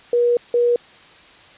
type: tone bursts at uneven times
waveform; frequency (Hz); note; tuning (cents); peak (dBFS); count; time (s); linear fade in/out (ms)
sine; 480.1; B4; -49; -13; 2; 0.13-0.37 / 0.54-0.76; 2
effects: white hiss -46 dBFS RMS until 1.57 s + resampled to 8000 Hz